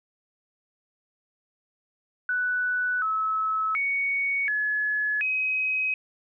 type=tone with pitch steps; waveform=sine; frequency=1486 / 1296 / 2231 / 1703 / 2532 Hz; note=F#6 / E6 / C#7 / G#6 / D#7; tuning=+7 / -30 / +11 / +43 / +30 cents; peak=-23 dBFS; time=2.29-5.94 s; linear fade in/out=2 ms; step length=730 ms; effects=none